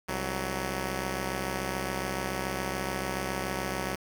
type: tone pair together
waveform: 5% pulse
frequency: 67 / 186.73 Hz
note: C2 / F#3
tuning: +42 / +16 cents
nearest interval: octave + tritone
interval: 1774 cents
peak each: -22 dBFS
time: 0.08-3.96 s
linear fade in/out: 10 ms
effects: 8-bit